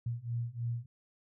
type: beating tone pair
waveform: sine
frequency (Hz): 116.54 / 119.74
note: A#2 / A#2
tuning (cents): 0 / +47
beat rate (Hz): 3.2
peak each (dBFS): -37 / -36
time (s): 0.06-0.86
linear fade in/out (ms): 5
effects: none